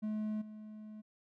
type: tone with level steps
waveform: triangle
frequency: 214.2 Hz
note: A3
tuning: 46 cents flat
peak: -32 / -44 dBFS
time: 0.02-1.02 s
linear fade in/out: 20 ms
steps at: 0.41 s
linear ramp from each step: 10 ms
effects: none